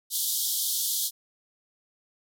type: band-pass noise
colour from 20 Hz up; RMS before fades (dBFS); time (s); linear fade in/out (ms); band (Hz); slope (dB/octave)
white; -28; 0.1-1.11; 50; 3200 to 16000; 96
effects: none